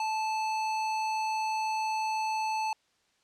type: tone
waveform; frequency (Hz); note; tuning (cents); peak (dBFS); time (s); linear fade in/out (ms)
square; 874; A5; -12; -29; 0-2.73; 2
effects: white hiss -70 dBFS RMS until 3.23 s + low-pass 6000 Hz 12 dB/octave